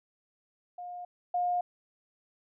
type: tone pair in turn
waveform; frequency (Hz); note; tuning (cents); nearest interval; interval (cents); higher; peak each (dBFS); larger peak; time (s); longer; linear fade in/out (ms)
sine; 712 / 712; F5 / F5; +33 / +33; unison; 0; neither; -38 / -26; second; 0.78-1.05 / 1.34-1.61; neither; 5
effects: none